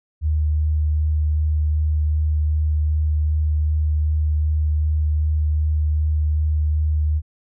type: tone with vibrato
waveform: sine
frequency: 76.4 Hz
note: D#2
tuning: 31 cents flat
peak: -16 dBFS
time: 0.21-7.22 s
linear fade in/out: 50 ms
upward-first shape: sine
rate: 2.6 Hz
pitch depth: 11 cents each way
effects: none